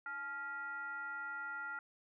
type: tone with frequency modulation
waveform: sine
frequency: 1396.9 Hz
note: F6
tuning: in tune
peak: -40 dBFS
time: 0.06-1.79 s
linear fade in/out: 2 ms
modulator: 542 Hz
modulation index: 0.62
effects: none